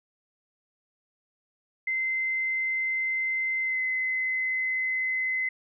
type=tone with pitch glide; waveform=sine; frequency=2070 to 2044 Hz; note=C7 to C7; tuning=-19 to -41 cents; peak=-25 dBFS; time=1.87-5.49 s; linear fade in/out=5 ms; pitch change=-22 cents; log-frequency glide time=3.62-3.81 s; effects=none